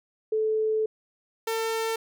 sine / sawtooth tone pair in turn, 435.8 / 449.6 Hz, A4 / A4, -17 / +37 cents, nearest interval minor second, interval 54 cents, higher second, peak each -22 dBFS, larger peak neither, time 0.32-0.86 / 1.47-1.96 s, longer first, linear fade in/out 5 ms, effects none

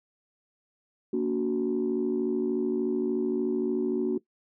sine chord, Bb augmented, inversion none, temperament equal with one note detuned, 233.1 / 286.5 / 370 Hz, Bb3 / D4 / F#4, 0 / -43 / 0 cents, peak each -29 / -29 / -26 dBFS, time 1.13-4.18 s, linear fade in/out 5 ms, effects noise-tail reverb RT60 0.1 s tail -19 dB re dry + tanh soft clip ceiling -18 dBFS

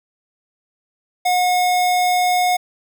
square tone, 724 Hz, F#5, 38 cents flat, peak -15 dBFS, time 1.25-2.57 s, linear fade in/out 10 ms, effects none

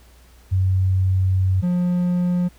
sine / triangle tone pair in turn, 94 / 177.76 Hz, F#2 / F3, +28 / +31 cents, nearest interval major seventh, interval 1103 cents, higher second, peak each -15 dBFS, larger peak neither, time 0.51-1.62 / 1.62-2.49 s, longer first, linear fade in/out 20 ms, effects added 60 Hz sine -48 dBFS peak until 2.58 s + pink hiss -54 dBFS RMS until 2.58 s

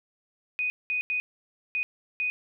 sine tone bursts at uneven times, 2489 Hz, D#7, in tune, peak -25 dBFS, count 5, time 0.59-0.7 / 0.9-1.01 / 1.1-1.2 / 1.75-1.83 / 2.2-2.3 s, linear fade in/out 0 ms, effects none

